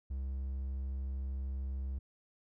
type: tone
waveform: triangle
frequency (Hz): 66.6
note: C2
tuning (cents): +31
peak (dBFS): -33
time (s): 0.1-1.99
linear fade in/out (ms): 10
effects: none